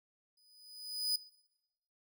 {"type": "tone with exponential growth", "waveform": "40% pulse", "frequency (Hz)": 4978, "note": "D#8", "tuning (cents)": 0, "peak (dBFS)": -27, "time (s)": [0.37, 1.16], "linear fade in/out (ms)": 5, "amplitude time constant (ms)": 170, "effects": ["noise-tail reverb RT60 0.9 s tail -20 dB re dry"]}